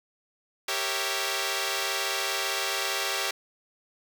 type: chord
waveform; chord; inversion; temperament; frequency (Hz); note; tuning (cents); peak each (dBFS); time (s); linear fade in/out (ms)
5% pulse; G diminished seventh; none; equal; 392 / 466.2 / 554.4 / 659.3; G4 / Bb4 / Db5 / Fb5; 0 / 0 / 0 / 0; -20 / -23 / -21 / -22; 0.68-3.31; 5
effects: none